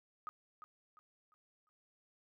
sine tone with echo, 1244.5 Hz, D#6, in tune, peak -40 dBFS, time 0.27-0.29 s, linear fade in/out 0 ms, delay 350 ms, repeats 4, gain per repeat -9 dB, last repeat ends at 1.69 s, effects none

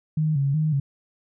sine tone with vibrato, 146.83 Hz, D3, in tune, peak -19 dBFS, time 0.17-0.8 s, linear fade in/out 5 ms, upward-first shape square, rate 2.7 Hz, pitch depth 97 cents each way, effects none

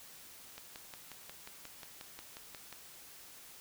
click train, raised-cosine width 0.2 ms, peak -29 dBFS, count 13, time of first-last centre 0.58-2.727 s, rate 5.59 Hz, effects white hiss -54 dBFS RMS until 3.6 s

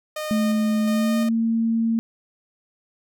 sawtooth tone with tremolo, 613 Hz, D#5, 26 cents flat, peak -23 dBFS, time 0.16-1.29 s, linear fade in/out 5 ms, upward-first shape square, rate 1.4 Hz, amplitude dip 35%
sine tone with pitch glide, 217.1 to 227.4 Hz, A3 to A#3, -23 to -43 cents, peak -18 dBFS, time 0.31-1.99 s, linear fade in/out 0 ms, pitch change +80 cents, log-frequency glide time 0.86-1.18 s
effects none

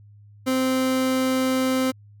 30% pulse tone, 260 Hz, C4, 11 cents flat, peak -17 dBFS, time 0.46-1.92 s, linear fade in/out 20 ms, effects added 103 Hz sine -46 dBFS peak until 2.2 s

